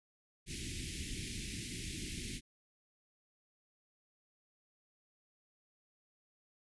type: band-stop noise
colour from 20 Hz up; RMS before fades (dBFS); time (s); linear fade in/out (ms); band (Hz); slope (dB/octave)
pink; -42; 0.46-2.41; 50; 370 to 2000; 48
effects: resampled to 24000 Hz